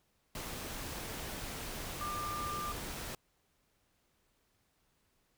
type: tone in noise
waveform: sine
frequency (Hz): 1193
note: D6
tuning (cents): +27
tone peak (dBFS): -37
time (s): 2.01-2.72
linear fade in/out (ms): 2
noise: pink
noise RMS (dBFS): -42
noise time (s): 0.35-3.15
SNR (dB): +2
effects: pink hiss -75 dBFS RMS until 5.37 s